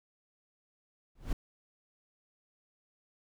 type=noise with exponential growth; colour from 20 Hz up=brown; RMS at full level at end=-27 dBFS; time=1.15-1.33 s; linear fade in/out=5 ms; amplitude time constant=39 ms; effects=none